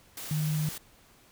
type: tone in noise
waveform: sine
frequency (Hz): 153.2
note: D#3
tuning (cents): -27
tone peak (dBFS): -26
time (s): 0.31-0.69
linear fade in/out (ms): 2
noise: white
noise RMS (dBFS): -40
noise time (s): 0.17-0.78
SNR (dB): +11
effects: pink hiss -59 dBFS RMS until 1.31 s